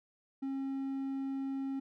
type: tone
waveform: triangle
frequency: 270.5 Hz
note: C#4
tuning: 42 cents flat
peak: -32 dBFS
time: 0.42-1.8 s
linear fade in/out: 10 ms
effects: none